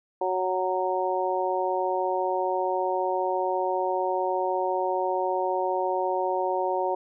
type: harmonic tone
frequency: 185.2 Hz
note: F#3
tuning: 2 cents sharp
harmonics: 2 / 3 / 4 / 5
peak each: -29 / -29 / -29 / -29 dBFS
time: 0.21-6.95 s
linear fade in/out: 5 ms
effects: none